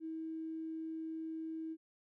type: tone with tanh clipping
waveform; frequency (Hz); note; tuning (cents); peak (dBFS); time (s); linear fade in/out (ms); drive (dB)
triangle; 321.2; E4; -45; -39; 0-1.77; 50; 3
effects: none